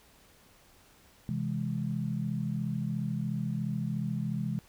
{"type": "chord", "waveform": "sine", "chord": "C augmented", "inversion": "none", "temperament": "equal", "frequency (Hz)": [130.81, 164.81, 207.7], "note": ["C3", "E3", "G#3"], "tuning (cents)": [0, 0, 0], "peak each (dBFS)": -34, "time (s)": [1.29, 4.59], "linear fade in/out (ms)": 0, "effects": ["pink hiss -60 dBFS RMS until 4.68 s"]}